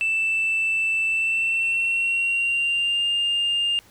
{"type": "tone with pitch glide", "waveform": "sine", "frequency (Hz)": [2653, 2808], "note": ["E7", "F7"], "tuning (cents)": [10, 9], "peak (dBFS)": -18, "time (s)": [0.01, 3.79], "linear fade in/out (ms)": 0, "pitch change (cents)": 99, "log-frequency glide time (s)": [1.08, 3.04], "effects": ["tanh soft clip ceiling -17 dBFS", "pink hiss -53 dBFS RMS until 3.9 s"]}